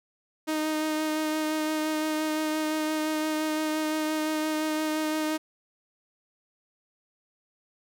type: tone with vibrato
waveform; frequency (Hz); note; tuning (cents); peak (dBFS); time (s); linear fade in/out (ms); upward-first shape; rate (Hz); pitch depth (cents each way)
sawtooth; 310.1; D#4; -6; -22; 0.47-5.38; 20; sine; 5.8; 14
effects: none